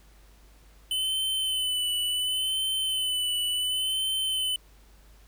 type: tone with vibrato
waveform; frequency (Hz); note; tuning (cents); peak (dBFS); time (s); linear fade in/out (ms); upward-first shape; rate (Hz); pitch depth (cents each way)
square; 3024; F#7; +37; -26; 0.91-4.56; 2; sine; 0.7; 34
effects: added 50 Hz sine -53 dBFS peak until 5.27 s + pink hiss -60 dBFS RMS until 5.27 s